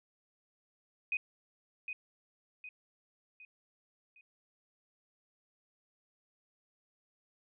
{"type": "tone with echo", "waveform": "sine", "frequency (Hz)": 2500, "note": "D#7", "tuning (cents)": 8, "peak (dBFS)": -30, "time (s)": [1.12, 1.17], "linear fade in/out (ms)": 2, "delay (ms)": 760, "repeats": 4, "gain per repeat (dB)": -7, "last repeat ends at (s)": 4.21, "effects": []}